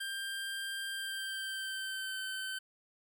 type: tone with pitch glide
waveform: 25% pulse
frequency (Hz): 1587 to 1537.4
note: G6 to G6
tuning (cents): +21 to -34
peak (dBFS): -33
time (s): 0-2.59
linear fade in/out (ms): 10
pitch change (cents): -55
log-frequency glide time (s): 0.91-2.2
effects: none